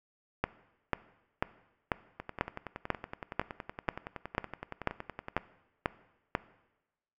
two click trains, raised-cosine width 0.5 ms, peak -23 / -12 dBFS, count 35 / 13, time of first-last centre 2.2-5.378 / 0.44-6.351 s, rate 10.7 / 2.03 Hz, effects noise-tail reverb RT60 1.0 s tail -18 dB re dry

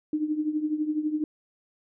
sine tone with tremolo, 305.2 Hz, D#4, 33 cents flat, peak -21 dBFS, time 0.13-1.24 s, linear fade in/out 2 ms, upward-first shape triangle, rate 12 Hz, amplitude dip 80%, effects none

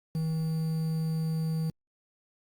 triangle tone with quantisation, 160 Hz, D#3, 49 cents sharp, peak -25 dBFS, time 0.15-1.7 s, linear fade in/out 2 ms, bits 8, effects Opus 48 kbps

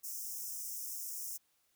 white high-pass noise, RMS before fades -42 dBFS, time 0.03-1.38 s, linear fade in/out 20 ms, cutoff 5300 Hz, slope 96 dB/octave, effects white hiss -75 dBFS RMS until 1.75 s

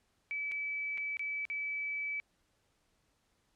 sine tone with dropouts, 2300 Hz, D7, 37 cents flat, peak -34 dBFS, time 0.31-2.2 s, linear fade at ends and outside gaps 0 ms, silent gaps 0.515-0.519 / 0.975-0.98 / 1.17-1.194 / 1.453-1.5 s, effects pink hiss -75 dBFS RMS until 3.55 s + low-pass 10000 Hz 12 dB/octave

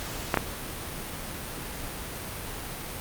clicks, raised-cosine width 0.5 ms, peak -6 dBFS, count 2, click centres 0.342 / 0.373 s, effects pink hiss -36 dBFS RMS until 3 s + Opus 48 kbps

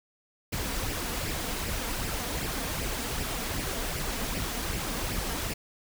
pink noise with flanger, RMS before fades -32 dBFS, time 0.52-5.54 s, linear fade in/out 10 ms, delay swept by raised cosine 0.38 to 4.38 ms, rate 2.6 Hz, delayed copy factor +0.55, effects none

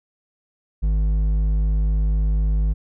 sine tone with hard clipping, 52 Hz, G#1, 3 cents sharp, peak -18 dBFS, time 0.82-2.74 s, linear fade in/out 20 ms, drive 6 dB, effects none

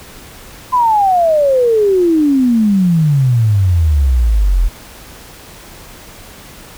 sine exponential sweep, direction down, 1028 to 40.32 Hz, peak -8 dBFS, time 0.72-4.69 s, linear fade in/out 20 ms, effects pink hiss -36 dBFS RMS until 6.77 s

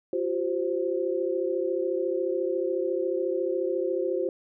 sine chord, F suspended second, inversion none, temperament equal with one note detuned, 349.2 / 383.3 / 523.3 Hz, F4 / G4 / C5, 0 / -39 / 0 cents, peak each -29 dBFS, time 0.13-4.29 s, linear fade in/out 2 ms, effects none

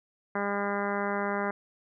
harmonic tone, 201.8 Hz, G#3, 49 cents flat, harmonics 1 / 2 / 3 / 4 / 5 / 6 / 7 / 8 / 9 / 10, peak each -34 / -34 / -35 / -36 / -37 / -38 / -38 / -39 / -43 / -42 dBFS, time 0.35-1.51 s, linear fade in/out 5 ms, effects none

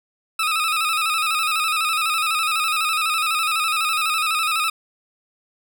20% pulse tone with vibrato, 1275 Hz, D#6, 42 cents sharp, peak -14 dBFS, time 0.39-4.7 s, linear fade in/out 5 ms, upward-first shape square, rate 12 Hz, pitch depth 54 cents each way, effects none

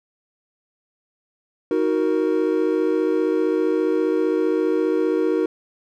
triangle chord, D# minor, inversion none, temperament equal with one note detuned, 314.9 / 370 / 466.2 Hz, D#4 / F#4 / A#4, +21 / 0 / 0 cents, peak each -20 dBFS, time 1.71-5.46 s, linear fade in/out 2 ms, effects none

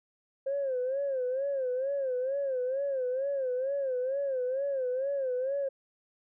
sine tone with vibrato, 530 Hz, C5, 22 cents sharp, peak -27 dBFS, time 0.46-5.69 s, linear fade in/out 10 ms, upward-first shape sine, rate 2.2 Hz, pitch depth 110 cents each way, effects tanh soft clip ceiling -24 dBFS

